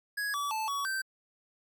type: tone with pitch steps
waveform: square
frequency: 1666 / 1147 / 876 / 1126 / 1557 Hz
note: G#6 / D6 / A5 / C#6 / G6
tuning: +5 / -41 / -8 / +27 / -12 cents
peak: -31 dBFS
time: 0.17-1.02 s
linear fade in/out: 10 ms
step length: 170 ms
effects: MP3 96 kbps